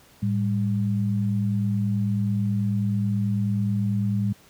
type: tone pair together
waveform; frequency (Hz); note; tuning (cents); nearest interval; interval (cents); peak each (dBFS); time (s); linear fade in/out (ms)
sine; 110 / 199.25; A2 / G3; 0 / +28; minor seventh; 1028; -23 / -24; 0.22-4.33; 10
effects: pink hiss -54 dBFS RMS until 4.49 s + high-pass 60 Hz 12 dB/octave